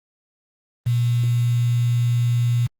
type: tone with quantisation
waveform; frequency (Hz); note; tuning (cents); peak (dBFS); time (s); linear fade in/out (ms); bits
sine; 120; B2; -49; -16; 0.86-2.67; 10; 6
effects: Opus 24 kbps

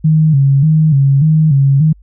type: tone with vibrato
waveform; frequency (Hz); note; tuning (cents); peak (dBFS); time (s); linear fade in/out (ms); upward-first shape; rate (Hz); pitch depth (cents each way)
sine; 146.83; D3; 0; -6; 0.04-1.93; 10; square; 1.7; 110
effects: added 50 Hz sine -39 dBFS peak until 2.02 s

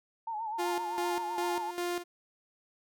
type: tone with vibrato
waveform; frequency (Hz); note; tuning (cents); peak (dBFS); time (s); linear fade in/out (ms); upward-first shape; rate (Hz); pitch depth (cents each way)
sine; 880; A5; 0; -33; 0.27-1.71; 5; sine; 7.8; 82
type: tone with tremolo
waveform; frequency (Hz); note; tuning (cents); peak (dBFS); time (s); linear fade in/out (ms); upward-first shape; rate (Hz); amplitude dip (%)
sawtooth; 351; F4; +9; -27; 0.58-2.04; 20; square; 2.5; 65
effects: none

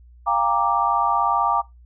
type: chord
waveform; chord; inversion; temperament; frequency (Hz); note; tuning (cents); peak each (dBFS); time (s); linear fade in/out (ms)
sine; G minor seventh; third; equal with one note detuned; 698.5 / 796.8 / 932.3 / 1174.7; F5 / G5 / Bb5 / D6; 0 / +28 / 0 / 0; -26 / -23 / -22 / -21; 0.26-1.62; 20
effects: noise-tail reverb RT60 0.2 s tail -21 dB re dry + added 60 Hz sine -45 dBFS peak until 1.85 s

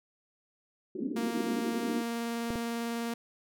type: band-pass noise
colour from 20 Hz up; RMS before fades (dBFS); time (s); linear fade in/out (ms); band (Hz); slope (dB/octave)
white; -35; 0.95-2.02; 5; 210 to 370; 48
type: tone with vibrato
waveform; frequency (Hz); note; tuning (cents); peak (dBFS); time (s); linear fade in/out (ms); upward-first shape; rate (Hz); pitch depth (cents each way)
sawtooth; 233.1; A#3; 0; -28; 1.16-3.14; 5; triangle; 20; 15
type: clicks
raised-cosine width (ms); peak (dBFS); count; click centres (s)
2; -21; 2; 2.505 / 2.557
effects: none

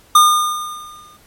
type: tone with exponential decay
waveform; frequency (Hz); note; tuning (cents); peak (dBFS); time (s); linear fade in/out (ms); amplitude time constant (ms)
square; 1214; D#6; -43; -5; 0.15-1.17; 5; 220
effects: pink hiss -50 dBFS RMS until 1.26 s + MP3 64 kbps

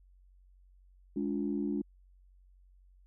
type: chord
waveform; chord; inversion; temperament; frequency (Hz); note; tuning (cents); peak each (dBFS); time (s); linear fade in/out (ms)
sine; D diminished; second; equal with one note detuned; 207.7 / 289.1 / 349.2; Ab3 / D4 / F4; 0 / -27 / 0; -34 / -33 / -37; 1.16-1.82; 5
effects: tanh soft clip ceiling -21 dBFS + added 46 Hz sine -58 dBFS peak until 3.06 s

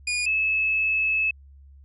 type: tone pair in turn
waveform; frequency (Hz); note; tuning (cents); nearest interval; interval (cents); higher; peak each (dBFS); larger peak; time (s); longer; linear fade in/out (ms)
sawtooth / sine; 2444 / 2599; D#7 / E7; -32 / -25; minor second; 107; second; -20; neither; 0.07-0.26 / 0.26-1.31; second; 5
effects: added 69 Hz sine -46 dBFS peak until 1.84 s + resampled to 24000 Hz

